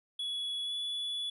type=tone with pitch glide; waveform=triangle; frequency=3383 to 3422 Hz; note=G#7 to A7; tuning=+31 to -49 cents; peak=-32 dBFS; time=0.19-1.3 s; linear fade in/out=5 ms; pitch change=+20 cents; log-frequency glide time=0.64-0.73 s; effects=resampled to 32000 Hz